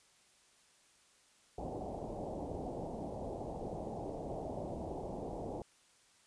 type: low-pass noise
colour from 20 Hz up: white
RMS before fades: -42 dBFS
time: 1.58-5.62 s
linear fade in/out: 2 ms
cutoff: 790 Hz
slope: 48 dB/octave
effects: white hiss -67 dBFS RMS until 6.26 s + resampled to 22050 Hz